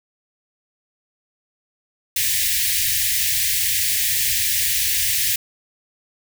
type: band-stop noise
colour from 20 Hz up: white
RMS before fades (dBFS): -20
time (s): 2.16-5.36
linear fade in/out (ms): 5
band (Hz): 130 to 1700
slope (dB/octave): 96
effects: none